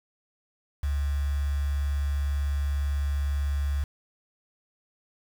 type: tone with quantisation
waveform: sine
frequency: 71 Hz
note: C#2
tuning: 42 cents sharp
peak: -24 dBFS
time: 0.83-3.84 s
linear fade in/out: 5 ms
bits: 7
effects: none